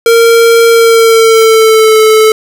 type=tone with pitch glide; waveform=square; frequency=461.7 to 435.8 Hz; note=A#4 to A4; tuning=-17 to -17 cents; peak=-3 dBFS; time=0.06-2.32 s; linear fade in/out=2 ms; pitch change=-100 cents; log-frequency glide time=0.69-1.99 s; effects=none